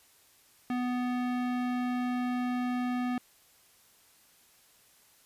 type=tone with low-pass filter; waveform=square; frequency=247.8 Hz; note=B3; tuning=6 cents sharp; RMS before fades=-31 dBFS; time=0.7-3.18 s; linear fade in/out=2 ms; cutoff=2500 Hz; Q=0.82; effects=white hiss -62 dBFS RMS until 5.25 s + resampled to 32000 Hz